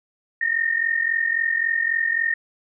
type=tone pair together; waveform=sine; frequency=1823 / 1866.7 Hz; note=A#6 / A#6; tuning=-39 / +2 cents; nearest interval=unison; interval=41 cents; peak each=-21 / -23 dBFS; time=0.41-2.34 s; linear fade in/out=5 ms; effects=none